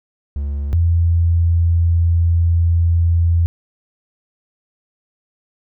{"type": "tone pair in turn", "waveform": ["triangle", "sine"], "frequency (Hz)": [71.1, 84.55], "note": ["C#2", "E2"], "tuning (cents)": [45, 44], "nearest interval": "minor third", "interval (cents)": 299, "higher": "second", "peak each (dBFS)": [-17, -11], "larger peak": "second", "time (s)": [[0.36, 0.73], [0.73, 3.46]], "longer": "second", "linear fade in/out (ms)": 0, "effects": []}